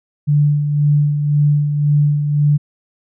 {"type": "tone with tremolo", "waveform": "sine", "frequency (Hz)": 146.83, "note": "D3", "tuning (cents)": 0, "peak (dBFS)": -9, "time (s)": [0.27, 2.58], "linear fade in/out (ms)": 20, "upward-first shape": "sine", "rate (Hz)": 1.9, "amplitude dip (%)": 50, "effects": []}